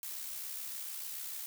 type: noise with amplitude modulation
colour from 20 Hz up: blue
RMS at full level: -40 dBFS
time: 0.03-1.46 s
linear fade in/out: 0 ms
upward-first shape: sine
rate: 66.9 Hz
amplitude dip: 40%
effects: none